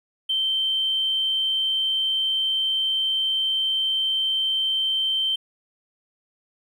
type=tone; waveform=triangle; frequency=3115 Hz; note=G7; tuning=12 cents flat; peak=-17 dBFS; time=0.29-5.36 s; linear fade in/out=10 ms; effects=tanh soft clip ceiling -18 dBFS